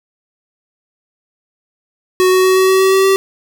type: tone with pitch steps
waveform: square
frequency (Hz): 370 / 372.4 / 374.7 / 377.1 / 379.5 / 381.9 / 384.4 / 386.8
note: F#4 / F#4 / F#4 / F#4 / F#4 / G4 / G4 / G4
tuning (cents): 0 / +11 / +22 / +33 / +44 / -45 / -34 / -23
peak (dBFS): -9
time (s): 2.2-3.16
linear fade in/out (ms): 0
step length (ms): 120
effects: none